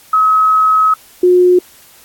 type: tone pair in turn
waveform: sine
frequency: 1279 / 360.3 Hz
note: D#6 / F#4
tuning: +47 / -46 cents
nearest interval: octave + minor seventh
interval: 2193 cents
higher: first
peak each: -7 / -5 dBFS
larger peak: second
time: 0.13-0.94 / 1.23-1.59 s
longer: first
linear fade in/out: 5 ms
effects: white hiss -43 dBFS RMS until 2.04 s + AAC 64 kbps